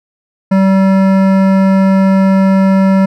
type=tone with hard clipping; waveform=sine; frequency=192.3 Hz; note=G3; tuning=33 cents flat; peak=-8 dBFS; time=0.51-3.06 s; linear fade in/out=10 ms; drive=15 dB; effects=none